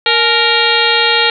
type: harmonic tone with a mistuned harmonic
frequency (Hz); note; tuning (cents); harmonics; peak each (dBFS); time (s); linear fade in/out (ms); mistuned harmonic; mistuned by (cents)
466.2; A#4; 0; 1 / 2 / 3 / 4 / 5 / 6 / 7 / 8 / 9; -18 / -18 / -18 / -18 / -18 / -18 / -18 / -18 / -18; 0.06-1.3; 2; 2; -150
effects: none